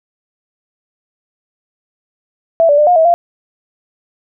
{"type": "tone with pitch steps", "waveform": "sine", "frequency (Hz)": [662, 580, 598, 713, 645, 690], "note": ["E5", "D5", "D5", "F5", "E5", "F5"], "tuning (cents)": [7, -22, 31, 36, -38, -21], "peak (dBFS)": -6, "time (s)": [2.6, 3.14], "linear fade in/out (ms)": 0, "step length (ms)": 90, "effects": []}